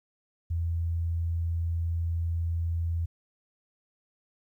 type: tone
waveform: sine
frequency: 83.8 Hz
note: E2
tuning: 29 cents sharp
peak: -26 dBFS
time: 0.5-3.06 s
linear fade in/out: 10 ms
effects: 11-bit